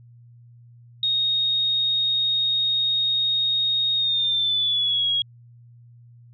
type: tone with pitch glide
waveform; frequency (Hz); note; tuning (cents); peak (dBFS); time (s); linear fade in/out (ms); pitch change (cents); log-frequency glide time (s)
sine; 3729 to 3303; A#7 to G#7; 0 to -10; -19; 1.03-5.22; 2; -210; 3.96-5.09
effects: added 119 Hz sine -46 dBFS peak until 6.33 s